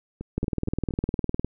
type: two click trains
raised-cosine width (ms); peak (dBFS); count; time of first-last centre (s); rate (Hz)
3; -21 / -12; 4 / 22; 0.21-0.908 / 0.38-1.446; 4.3 / 19.7
effects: none